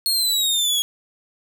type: exponential sweep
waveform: sawtooth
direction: down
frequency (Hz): 4329 to 3305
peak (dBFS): -15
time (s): 0.06-0.82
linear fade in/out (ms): 0
effects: none